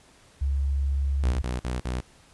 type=tone; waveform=sine; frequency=69.1 Hz; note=C#2; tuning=5 cents flat; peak=-22 dBFS; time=0.41-1.42 s; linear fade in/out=10 ms
type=tone bursts; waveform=sawtooth; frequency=62 Hz; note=B1; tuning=7 cents sharp; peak=-23 dBFS; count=4; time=1.23-2.008 s; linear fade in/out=10 ms; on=160 ms; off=46 ms
effects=pink hiss -56 dBFS RMS until 2.33 s + resampled to 24000 Hz